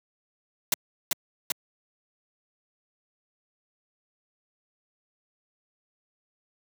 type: noise with echo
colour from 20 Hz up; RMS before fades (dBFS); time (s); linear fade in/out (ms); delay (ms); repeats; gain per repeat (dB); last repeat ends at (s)
white; -23; 0.72-0.74; 2; 390; 2; -2; 1.52
effects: high-pass 150 Hz 12 dB/octave